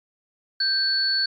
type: tone pair together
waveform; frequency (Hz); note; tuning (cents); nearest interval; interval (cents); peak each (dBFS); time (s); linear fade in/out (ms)
sine; 1568 / 4429; G6 / C#8; 0 / -2; octave + tritone; 1798; -26 / -20; 0.6-1.26; 5
effects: MP3 96 kbps